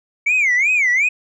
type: tone with vibrato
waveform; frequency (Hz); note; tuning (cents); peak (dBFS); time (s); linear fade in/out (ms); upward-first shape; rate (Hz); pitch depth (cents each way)
sine; 2217; C#7; 0; -11; 0.26-1.09; 10; sine; 2.7; 230
effects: tanh soft clip ceiling -11 dBFS